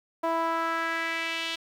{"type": "tone with band-pass filter sweep", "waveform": "sawtooth", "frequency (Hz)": 329.6, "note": "E4", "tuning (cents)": 0, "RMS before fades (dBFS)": -29, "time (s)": [0.23, 1.56], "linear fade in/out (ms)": 10, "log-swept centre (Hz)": [830, 3300], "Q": 2.4, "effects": ["9-bit"]}